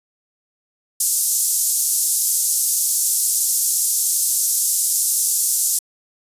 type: band-pass noise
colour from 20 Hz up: white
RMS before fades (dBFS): -19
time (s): 1-5.79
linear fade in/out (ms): 5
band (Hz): 6200 to 12000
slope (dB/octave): 24
effects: resampled to 32000 Hz